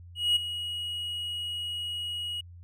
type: tone with ADSR envelope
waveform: triangle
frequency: 2900 Hz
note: F#7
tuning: 35 cents flat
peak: -18 dBFS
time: 0.15-2.41 s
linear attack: 210 ms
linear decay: 12 ms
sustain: -12 dB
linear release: 7 ms
effects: added 87 Hz sine -45 dBFS peak until 2.63 s